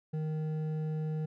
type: tone with hard clipping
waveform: triangle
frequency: 155.56 Hz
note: D#3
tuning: in tune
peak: -33 dBFS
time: 0.13-1.26 s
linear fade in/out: 10 ms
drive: 11 dB
effects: none